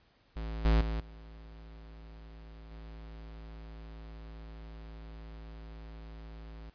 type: tone with level steps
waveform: square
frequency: 55 Hz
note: A1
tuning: in tune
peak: -36 / -23 / -32 / -48 / -45 dBFS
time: 0.36-6.7 s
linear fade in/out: 5 ms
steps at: 0.65 / 0.81 / 1 / 2.71 s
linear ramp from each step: 2 ms
effects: pink hiss -67 dBFS RMS until 6.74 s + resampled to 11025 Hz